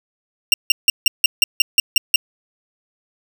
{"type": "tone bursts", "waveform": "25% pulse", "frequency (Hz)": 2778, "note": "F7", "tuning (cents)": -10, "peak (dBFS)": -5, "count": 10, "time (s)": [0.52, 2.16], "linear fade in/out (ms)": 2, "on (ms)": 20, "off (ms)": 160, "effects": []}